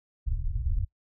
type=low-pass noise; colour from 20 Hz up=pink; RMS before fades=-28 dBFS; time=0.26-0.85 s; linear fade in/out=10 ms; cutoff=110 Hz; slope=48 dB/octave; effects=noise-tail reverb RT60 0.1 s tail -21 dB re dry